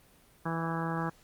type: harmonic tone with a mistuned harmonic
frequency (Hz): 164.81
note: E3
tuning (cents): 0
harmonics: 1 / 2 / 3 / 4 / 5 / 6 / 7 / 8 / 9 / 10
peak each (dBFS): -33 / -38 / -41 / -44 / -39 / -40 / -40 / -41 / -46 / -42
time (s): 0.45-1.1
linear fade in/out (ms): 10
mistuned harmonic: 9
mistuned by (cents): +19
effects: pink hiss -61 dBFS RMS until 1.23 s + Opus 32 kbps